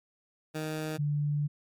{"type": "tone pair in turn", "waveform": ["15% pulse", "sine"], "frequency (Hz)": [155.56, 146.83], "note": ["D#3", "D3"], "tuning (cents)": [0, 0], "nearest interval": "minor second", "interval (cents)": 100, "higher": "first", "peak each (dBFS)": -26, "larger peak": "neither", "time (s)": [[0.54, 0.98], [0.98, 1.48]], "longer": "second", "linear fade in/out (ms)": 20, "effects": ["MP3 96 kbps"]}